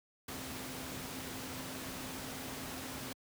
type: tone in noise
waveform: sine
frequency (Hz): 260.1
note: C4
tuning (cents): -10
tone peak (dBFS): -48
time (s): 0.28-3.13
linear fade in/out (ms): 5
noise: pink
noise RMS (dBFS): -43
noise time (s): 0.28-3.13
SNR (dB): -8
effects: high-pass 80 Hz 12 dB/octave